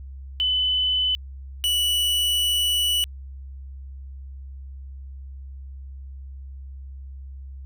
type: tone pair in turn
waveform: sine / 45% pulse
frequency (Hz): 3011 / 2951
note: F#7 / F#7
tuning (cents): +30 / -5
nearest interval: unison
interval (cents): 35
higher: first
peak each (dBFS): -19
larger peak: neither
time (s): 0.4-1.15 / 1.64-3.04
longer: second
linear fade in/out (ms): 0
effects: added 67 Hz sine -35 dBFS peak until 7.65 s